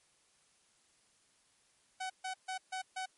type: tone bursts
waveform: sawtooth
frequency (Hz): 752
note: F#5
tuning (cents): +28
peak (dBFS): -33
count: 5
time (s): 2-3.06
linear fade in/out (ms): 10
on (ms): 100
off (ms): 140
effects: white hiss -70 dBFS RMS until 3.17 s + MP3 48 kbps